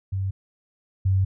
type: tone pair in turn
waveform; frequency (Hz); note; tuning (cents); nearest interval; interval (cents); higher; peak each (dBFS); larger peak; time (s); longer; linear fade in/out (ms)
sine; 96.3 / 95.41; G2 / G2; -30 / -46; unison; 16; first; -23 / -17; second; 0.12-0.31 / 1.05-1.25; second; 10
effects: none